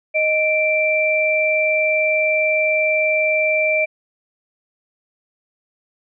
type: tone pair together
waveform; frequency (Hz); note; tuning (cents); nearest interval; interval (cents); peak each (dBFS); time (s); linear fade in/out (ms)
sine; 622.3 / 2349; D#5 / D7; 0 / 0; octave + major seventh; 2300; -18 / -17; 0.14-3.86; 20
effects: none